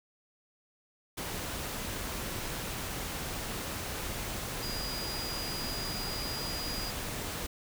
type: tone in noise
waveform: sine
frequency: 4879 Hz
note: D#8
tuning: 35 cents flat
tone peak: -38 dBFS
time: 4.62-6.91 s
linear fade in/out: 10 ms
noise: pink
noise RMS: -37 dBFS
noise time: 1.17-7.47 s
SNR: -4 dB
effects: none